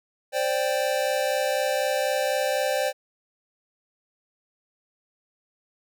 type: chord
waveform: square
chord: C suspended second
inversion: none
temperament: equal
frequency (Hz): 523.3 / 587.3 / 784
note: C5 / D5 / G5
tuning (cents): 0 / 0 / 0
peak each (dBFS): -27 / -27 / -30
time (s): 0.32-2.93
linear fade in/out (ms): 50
effects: none